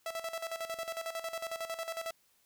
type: tone with tremolo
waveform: sawtooth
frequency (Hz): 659.3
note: E5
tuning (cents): 0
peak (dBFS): -31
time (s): 0.06-2.11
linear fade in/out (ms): 2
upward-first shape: square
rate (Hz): 11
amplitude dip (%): 70
effects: white hiss -70 dBFS RMS until 2.45 s